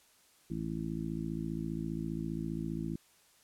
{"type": "harmonic tone", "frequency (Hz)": 55, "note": "A1", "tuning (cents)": 0, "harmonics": [1, 2, 3, 4, 5, 6], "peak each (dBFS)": [-45, -48, -38, -40, -42, -41], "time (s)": [0.5, 2.96], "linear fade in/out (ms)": 5, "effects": ["white hiss -65 dBFS RMS until 3.43 s", "low-pass 12000 Hz 12 dB/octave"]}